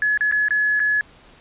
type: tone with dropouts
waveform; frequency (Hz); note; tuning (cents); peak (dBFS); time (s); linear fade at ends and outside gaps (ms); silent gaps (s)
sine; 1700; G#6; +40; -16; 0.02-1.01; 1; 0.175-0.208 / 0.313-0.323 / 0.484-0.507 / 0.795-0.801
effects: pink hiss -49 dBFS RMS until 1.4 s + resampled to 8000 Hz